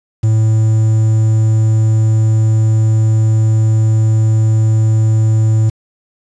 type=tone with quantisation; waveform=triangle; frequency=110 Hz; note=A2; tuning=in tune; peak=-6 dBFS; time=0.23-5.7 s; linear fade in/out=10 ms; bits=6; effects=resampled to 22050 Hz